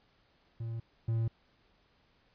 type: tone pair in turn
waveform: triangle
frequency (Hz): 114.5 / 113.77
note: A#2 / A#2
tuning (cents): -31 / -42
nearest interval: unison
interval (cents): 11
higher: first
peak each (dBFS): -33 / -26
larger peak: second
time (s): 0.6-0.8 / 1.08-1.28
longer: neither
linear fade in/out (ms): 5
effects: pink hiss -69 dBFS RMS until 2.34 s + resampled to 11025 Hz